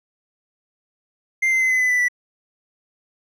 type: tone with pitch steps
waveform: triangle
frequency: 2093 / 2071 / 2050 / 2029 / 2008 / 1987 / 1966.4 Hz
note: C7 / C7 / C7 / B6 / B6 / B6 / B6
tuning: 0 / -18 / -36 / +46 / +28 / +10 / -8 cents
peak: -14 dBFS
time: 1.42-2.085 s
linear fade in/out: 10 ms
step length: 95 ms
effects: none